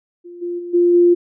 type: tone with level steps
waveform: sine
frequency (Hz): 349.2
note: F4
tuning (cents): 0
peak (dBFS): -33 / -21 / -26 / -10 / -8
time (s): 0.24-1.15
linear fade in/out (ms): 20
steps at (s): 0.41 / 0.58 / 0.73 / 0.93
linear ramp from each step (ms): 20
effects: none